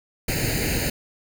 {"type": "noise with comb filter", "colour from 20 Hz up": "pink", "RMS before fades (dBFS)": -24, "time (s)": [0.28, 0.9], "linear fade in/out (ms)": 5, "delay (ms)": 0.44, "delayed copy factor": 0.85, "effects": []}